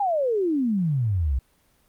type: exponential sweep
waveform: sine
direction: down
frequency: 838 to 60.6 Hz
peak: -20 dBFS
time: 0-1.39 s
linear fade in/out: 5 ms
effects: pink hiss -63 dBFS RMS until 1.88 s + Opus 24 kbps